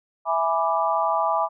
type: chord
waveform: sine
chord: E dominant seventh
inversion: none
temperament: equal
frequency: 659.3 / 830.6 / 987.8 / 1174.7 Hz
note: E5 / G#5 / B5 / D6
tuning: 0 / 0 / 0 / 0 cents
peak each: -25 dBFS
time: 0.25-1.49 s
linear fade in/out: 50 ms
effects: none